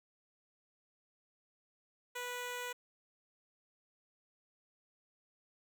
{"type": "tone", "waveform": "10% pulse", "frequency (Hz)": 491.3, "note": "B4", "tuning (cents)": -9, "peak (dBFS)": -31, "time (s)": [2.15, 2.73], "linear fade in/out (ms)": 10, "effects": []}